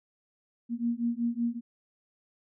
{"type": "beating tone pair", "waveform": "sine", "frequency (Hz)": [233.1, 238.4], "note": ["A#3", "A#3"], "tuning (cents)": [0, 39], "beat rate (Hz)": 5.3, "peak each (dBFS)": -30, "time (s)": [0.69, 1.61], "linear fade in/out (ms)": 50, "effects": []}